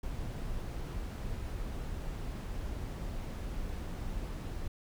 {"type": "noise", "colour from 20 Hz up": "brown", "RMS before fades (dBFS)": -38, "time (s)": [0.03, 4.68], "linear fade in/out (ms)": 5, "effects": []}